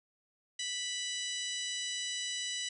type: harmonic tone with a mistuned harmonic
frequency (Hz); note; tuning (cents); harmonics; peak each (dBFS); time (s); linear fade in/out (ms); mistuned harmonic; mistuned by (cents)
987; B5; -1; 2 / 3 / 4 / 5 / 6 / 7 / 8 / 9; -43 / -39 / -41 / -48 / -43 / -51 / -44 / -50; 0.59-2.69; 5; 9; -23
effects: none